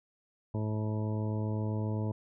harmonic tone with a mistuned harmonic, 107.6 Hz, A2, 38 cents flat, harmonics 1 / 2 / 3 / 4 / 5 / 6 / 8 / 9, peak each -31 / -37 / -41 / -43 / -45 / -47 / -49 / -50 dBFS, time 0.54-2.12 s, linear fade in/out 5 ms, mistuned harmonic 8, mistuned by +18 cents, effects none

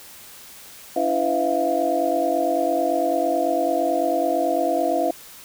sine tone cluster, 288.5 / 333.9 / 507 / 652 / 701 Hz, D4 / E4 / B4 / E5 / F5, -31 / +22 / +45 / -19 / +6 cents, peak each -28 / -26 / -27 / -23 / -23 dBFS, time 0.96-5.11 s, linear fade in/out 5 ms, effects white hiss -43 dBFS RMS until 5.44 s

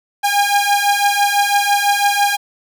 sawtooth beating tone pair, 808 / 814 Hz, G#5 / G#5, -48 / -35 cents, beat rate 6 Hz, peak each -12 dBFS, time 0.23-2.37 s, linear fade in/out 20 ms, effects none

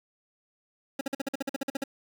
25% pulse tone bursts, 273.5 Hz, C#4, 23 cents flat, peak -24 dBFS, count 13, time 0.99-1.839 s, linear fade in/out 5 ms, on 21 ms, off 48 ms, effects 9-bit

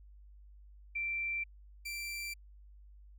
sine / sawtooth tone pair in turn, 2349 / 2349 Hz, D7 / D7, 0 / 0 cents, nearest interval unison, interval 0 cents, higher neither, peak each -33 / -35 dBFS, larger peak first, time 0.95-1.44 / 1.85-2.34 s, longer neither, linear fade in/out 10 ms, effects added 50 Hz sine -53 dBFS peak until 3.18 s

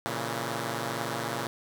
5% pulse chord, A# diminished, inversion none, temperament equal, 116.54 / 138.59 / 164.81 Hz, A#2 / C#3 / E3, 0 / 0 / 0 cents, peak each -22 / -24 / -26 dBFS, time 0.06-1.47 s, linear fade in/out 0 ms, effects none

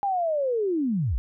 sine linear sweep, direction down, 817 to 43.65 Hz, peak -22 dBFS, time 0.03-1.18 s, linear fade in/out 0 ms, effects none

